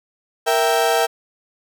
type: chord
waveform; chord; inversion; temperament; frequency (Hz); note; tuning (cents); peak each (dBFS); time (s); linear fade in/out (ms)
35% pulse; E diminished; second; equal; 466.2 / 659.3 / 784; Bb4 / E5 / G5; 0 / 0 / 0; -18; 0.46-1.07; 20
effects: none